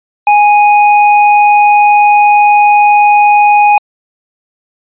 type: tone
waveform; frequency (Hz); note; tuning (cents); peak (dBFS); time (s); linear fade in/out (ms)
square; 829; G#5; -3; -4; 0.27-3.78; 2
effects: resampled to 8000 Hz